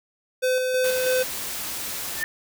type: tone with tremolo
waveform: square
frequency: 510 Hz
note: C5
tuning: 44 cents flat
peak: -20 dBFS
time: 0.42-1.24 s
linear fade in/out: 20 ms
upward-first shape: square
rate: 3.1 Hz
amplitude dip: 30%
type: noise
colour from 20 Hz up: white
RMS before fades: -31 dBFS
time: 0.84-2.23 s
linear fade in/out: 2 ms
type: tone with exponential growth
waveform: sine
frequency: 1789 Hz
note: A6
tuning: 28 cents sharp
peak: -20 dBFS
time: 2.11-2.24 s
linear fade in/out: 0 ms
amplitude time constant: 27 ms
effects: none